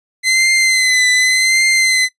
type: tone with vibrato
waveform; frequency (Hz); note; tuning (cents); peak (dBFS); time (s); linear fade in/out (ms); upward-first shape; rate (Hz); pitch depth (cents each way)
sawtooth; 2047; C7; -38; -7; 0.23-2.09; 50; triangle; 0.87; 47
effects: noise-tail reverb RT60 0.1 s tail -17 dB re dry + resampled to 22050 Hz